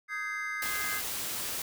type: chord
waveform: triangle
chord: Ab major seventh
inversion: second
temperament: just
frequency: 1245.9 / 1557.4 / 1661.2 / 2077 Hz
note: Eb6 / G6 / Ab6 / C7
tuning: +2 / -12 / 0 / -13 cents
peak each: -38 / -39 / -37 / -34 dBFS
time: 0.08-1.02 s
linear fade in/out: 50 ms
type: noise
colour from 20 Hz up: white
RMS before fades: -35 dBFS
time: 0.62-1.62 s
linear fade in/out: 2 ms
effects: none